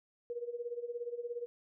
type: tone with tremolo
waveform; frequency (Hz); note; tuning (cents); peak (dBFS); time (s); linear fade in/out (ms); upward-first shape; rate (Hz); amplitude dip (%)
sine; 477.9; A#4; +43; -34; 0.3-1.46; 0; sine; 17; 80
effects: none